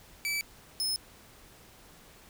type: tone pair in turn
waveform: sawtooth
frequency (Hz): 2308 / 5193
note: D7 / E8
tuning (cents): -31 / -27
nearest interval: octave + major second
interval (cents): 1404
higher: second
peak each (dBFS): -26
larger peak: neither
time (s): 0.25-0.41 / 0.8-0.96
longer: neither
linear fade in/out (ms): 0
effects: pink hiss -55 dBFS RMS until 2.29 s